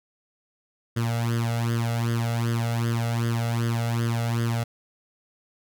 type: tone with flanger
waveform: sawtooth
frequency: 116.54 Hz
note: A#2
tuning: in tune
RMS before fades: -25 dBFS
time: 0.96-4.64 s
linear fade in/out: 10 ms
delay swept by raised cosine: 0.61 to 1.49 ms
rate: 2.6 Hz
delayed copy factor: +0.8
effects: none